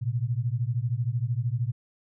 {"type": "beating tone pair", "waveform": "sine", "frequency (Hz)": [114.4, 127.4], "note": ["A#2", "C3"], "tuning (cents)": [-32, -46], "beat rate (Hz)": 13, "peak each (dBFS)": [-27, -28], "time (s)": [0.01, 1.72], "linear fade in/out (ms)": 20, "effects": []}